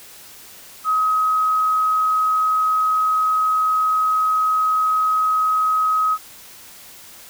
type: tone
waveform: sine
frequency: 1268 Hz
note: D#6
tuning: 32 cents sharp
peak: -15 dBFS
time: 0.84-6.18 s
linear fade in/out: 50 ms
effects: white hiss -42 dBFS RMS until 7.29 s